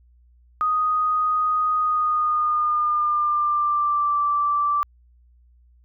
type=tone with pitch glide; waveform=sine; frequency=1244.5 to 1167.9 Hz; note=D#6 to D6; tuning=0 to -10 cents; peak=-18 dBFS; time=0.61-4.83 s; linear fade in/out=0 ms; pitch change=-110 cents; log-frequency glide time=1.77-4.18 s; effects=added 60 Hz sine -52 dBFS peak until 5.84 s